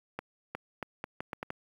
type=accelerating click train; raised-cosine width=0.5 ms; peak=-20 dBFS; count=8; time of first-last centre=0.19-1.504 s; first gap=360 ms; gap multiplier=0.77; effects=high-pass 100 Hz 12 dB/octave + 9-bit